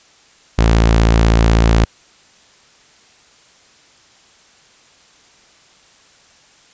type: tone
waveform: sawtooth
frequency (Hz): 56.1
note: A1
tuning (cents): +34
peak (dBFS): -5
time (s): 0.58-1.85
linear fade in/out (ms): 10
effects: white hiss -49 dBFS RMS until 6.73 s + resampled to 16000 Hz